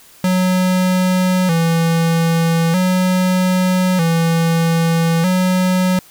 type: tone with vibrato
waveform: square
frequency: 174.61 Hz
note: F3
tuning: in tune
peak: -13 dBFS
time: 0.24-5.99 s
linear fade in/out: 2 ms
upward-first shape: square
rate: 0.4 Hz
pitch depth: 91 cents each way
effects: white hiss -45 dBFS RMS until 6.1 s